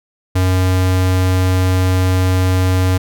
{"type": "tone", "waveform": "square", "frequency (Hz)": 92.5, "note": "F#2", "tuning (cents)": 0, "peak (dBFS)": -12, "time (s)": [0.35, 2.98], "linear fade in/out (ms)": 10, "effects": []}